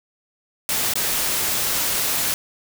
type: noise with dropouts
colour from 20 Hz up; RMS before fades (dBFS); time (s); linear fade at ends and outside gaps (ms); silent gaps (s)
white; -22; 0.69-2.34; 1; 0.937-0.955
effects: none